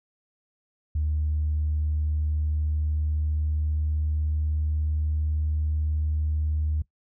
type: tone with pitch glide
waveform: sine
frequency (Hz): 76 to 76.53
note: D#2 to D#2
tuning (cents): -40 to -28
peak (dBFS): -22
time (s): 0.95-6.82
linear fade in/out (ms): 5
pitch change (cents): +12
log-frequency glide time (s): 1.69-5.43
effects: noise-tail reverb RT60 0.1 s tail -19 dB re dry + tanh soft clip ceiling -18 dBFS